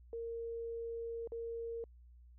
sine tone with dropouts, 462.1 Hz, A#4, 15 cents flat, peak -39 dBFS, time 0.13-1.84 s, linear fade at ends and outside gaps 1 ms, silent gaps 1.274-1.32 s, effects added 60 Hz sine -56 dBFS peak until 2.38 s

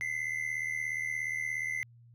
triangle tone pair together, 2016 / 2093 Hz, B6 / C7, +35 / 0 cents, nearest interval minor second, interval 65 cents, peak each -33 / -33 dBFS, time 0.01-1.83 s, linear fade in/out 0 ms, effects added 118 Hz sine -54 dBFS peak until 2.14 s

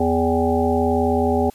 harmonic tone with a mistuned harmonic, 82.41 Hz, E2, in tune, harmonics 1 / 3 / 5 / 7 / 9 / 10, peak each -24 / -21 / -21 / -25 / -23 / -28 dBFS, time 0-1.5 s, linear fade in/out 5 ms, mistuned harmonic 9, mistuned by +54 cents, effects white hiss -51 dBFS RMS until 1.54 s + resampled to 32000 Hz

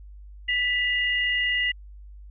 sine tone pair together, 1975.5 / 2840 Hz, B6 / F7, 0 / +28 cents, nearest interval tritone, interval 628 cents, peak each -23 / -26 dBFS, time 0.48-1.72 s, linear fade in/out 10 ms, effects added 50 Hz sine -41 dBFS peak until 2.3 s

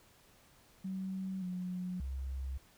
sine tone with pitch steps, 189.7 / 181.3 / 66.5 Hz, F#3 / F#3 / C2, +43 / -35 / +29 cents, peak -36 dBFS, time 0.84-2.58 s, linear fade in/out 10 ms, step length 580 ms, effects pink hiss -64 dBFS RMS until 2.77 s

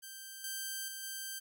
5% pulse tone with level steps, 1568 Hz, G6, in tune, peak -35 / -27 / -31 / -29 dBFS, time 0.02-1.4 s, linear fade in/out 20 ms, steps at 0.44 / 0.88 / 1.03 s, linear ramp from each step 2 ms, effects none

